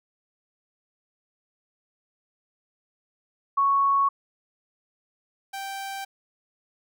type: tone pair in turn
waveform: sine / sawtooth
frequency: 1108.7 / 782.5 Hz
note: C#6 / G5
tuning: 0 / -3 cents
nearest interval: tritone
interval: 603 cents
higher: first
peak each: -18 / -28 dBFS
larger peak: first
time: 3.57-4.09 / 5.53-6.05 s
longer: neither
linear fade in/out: 10 ms
effects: none

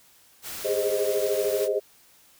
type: noise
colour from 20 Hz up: white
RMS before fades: -36 dBFS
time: 0.42-1.69 s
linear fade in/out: 50 ms
type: chord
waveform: sine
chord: Ab major seventh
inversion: third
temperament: equal with one note detuned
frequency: 402.1 / 415.3 / 523.3 / 622.3 Hz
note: G4 / Ab4 / C5 / Eb5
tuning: +44 / 0 / 0 / 0 cents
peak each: -28 dBFS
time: 0.64-1.8 s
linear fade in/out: 20 ms
effects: white hiss -57 dBFS RMS until 2.39 s

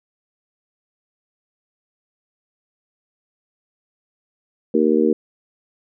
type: harmonic tone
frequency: 77.6 Hz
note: D#2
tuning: 4 cents flat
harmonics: 3 / 4 / 5 / 6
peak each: -19 / -19 / -19 / -19 dBFS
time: 4.74-5.13 s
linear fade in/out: 5 ms
effects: none

